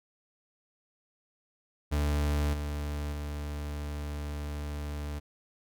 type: tone with level steps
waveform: 40% pulse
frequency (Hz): 73.42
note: D2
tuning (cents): 0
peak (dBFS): -25 / -31 / -33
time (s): 1.91-5.2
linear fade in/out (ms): 20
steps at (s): 2.53 / 3.12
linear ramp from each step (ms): 10
effects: none